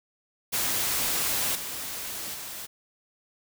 white noise with level steps, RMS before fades -27 / -35 / -38 dBFS, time 0.52-2.67 s, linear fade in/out 20 ms, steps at 1.55 / 2.34 s, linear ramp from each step 5 ms, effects none

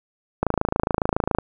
click train, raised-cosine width 1 ms, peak -5 dBFS, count 27, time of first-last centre 0.43-1.386 s, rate 27.2 Hz, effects none

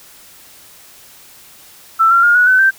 sine tone with pitch steps, 1330 / 1373.7 / 1418.9 / 1465.5 / 1513.7 / 1563.5 Hz, E6 / F6 / F6 / F#6 / F#6 / G6, +15 / -29 / +27 / -17 / +39 / -5 cents, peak -7 dBFS, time 1.99-2.71 s, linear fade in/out 20 ms, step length 120 ms, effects white hiss -42 dBFS RMS until 2.78 s

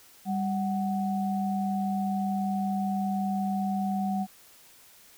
sine tone pair together, 197.1 / 744.2 Hz, G3 / F#5, +10 / +10 cents, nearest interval octave + major seventh, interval 2300 cents, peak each -27 / -31 dBFS, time 0.25-4.27 s, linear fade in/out 50 ms, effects white hiss -55 dBFS RMS until 5.17 s

